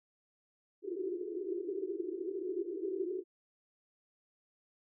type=band-pass noise; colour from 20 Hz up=white; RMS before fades=-38 dBFS; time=0.82-3.24 s; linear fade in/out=50 ms; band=340 to 400 Hz; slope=96 dB/octave; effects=none